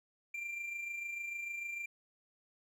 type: tone with amplitude modulation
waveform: triangle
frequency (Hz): 2372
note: D7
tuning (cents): +17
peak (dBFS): -35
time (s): 0.34-1.86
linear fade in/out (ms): 5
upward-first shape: sine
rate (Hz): 26.7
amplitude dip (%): 45
effects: none